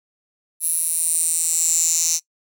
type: tone with high-pass filter sweep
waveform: 10% pulse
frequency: 164.81 Hz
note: E3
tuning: in tune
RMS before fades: -20 dBFS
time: 0.6-2.2 s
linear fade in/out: 50 ms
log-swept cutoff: 11000 to 6300 Hz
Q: 7.7
effects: noise-tail reverb RT60 0.1 s tail -21 dB re dry